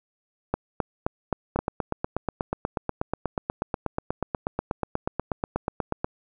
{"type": "two click trains", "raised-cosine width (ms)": 1, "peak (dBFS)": [-11, -9], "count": [38, 5], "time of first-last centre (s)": [[1.56, 6.045], [0.54, 1.59]], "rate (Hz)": [8.25, 3.81], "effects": []}